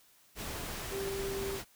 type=tone in noise; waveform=sine; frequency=392 Hz; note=G4; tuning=in tune; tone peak=-35 dBFS; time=0.9-1.6 s; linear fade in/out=50 ms; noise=pink; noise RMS=-40 dBFS; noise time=0.35-1.65 s; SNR=+2 dB; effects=white hiss -64 dBFS RMS until 1.75 s